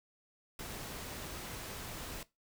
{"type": "noise", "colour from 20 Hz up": "pink", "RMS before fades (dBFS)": -44, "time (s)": [0.59, 2.23], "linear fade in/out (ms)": 2, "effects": ["noise-tail reverb RT60 0.2 s tail -18 dB re dry"]}